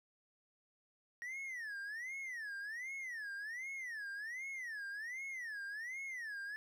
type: tone with vibrato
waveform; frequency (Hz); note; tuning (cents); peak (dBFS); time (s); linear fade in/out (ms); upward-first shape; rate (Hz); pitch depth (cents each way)
triangle; 1864.7; A#6; 0; -40; 1.22-6.56; 0; sine; 1.3; 270
effects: none